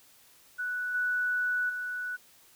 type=tone with level steps; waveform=sine; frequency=1480 Hz; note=F#6; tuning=in tune; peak=-30 / -26 / -32 dBFS; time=0.58-2.17 s; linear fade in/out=20 ms; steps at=0.94 / 1.69 s; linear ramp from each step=10 ms; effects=white hiss -59 dBFS RMS until 2.55 s